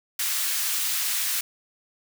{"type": "high-pass noise", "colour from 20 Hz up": "white", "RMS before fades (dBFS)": -26, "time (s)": [0.19, 1.41], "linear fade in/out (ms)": 5, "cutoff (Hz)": 1500, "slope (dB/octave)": 12, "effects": []}